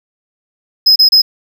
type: tone bursts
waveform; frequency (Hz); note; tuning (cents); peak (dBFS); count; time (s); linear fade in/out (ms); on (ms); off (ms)
triangle; 5090; D#8; +39; -3; 3; 0.86-1.22; 10; 100; 30
effects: 7-bit